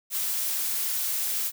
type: noise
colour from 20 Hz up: blue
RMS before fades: -28 dBFS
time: 0.1-1.52 s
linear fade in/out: 50 ms
effects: none